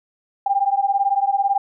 sine beating tone pair, 786 / 804 Hz, G5 / G5, +4 / +44 cents, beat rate 18 Hz, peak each -19 dBFS, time 0.46-1.58 s, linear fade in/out 5 ms, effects none

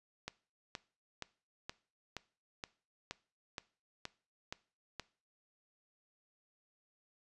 click train, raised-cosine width 0.2 ms, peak -23 dBFS, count 11, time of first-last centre 0.28-4.997 s, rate 2.12 Hz, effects noise-tail reverb RT60 0.4 s tail -20 dB re dry + resampled to 24000 Hz

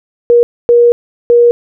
sine tone bursts at uneven times, 476.4 Hz, A#4, 38 cents sharp, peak -3 dBFS, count 3, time 0.3-0.43 / 0.69-0.92 / 1.3-1.51 s, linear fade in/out 0 ms, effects none

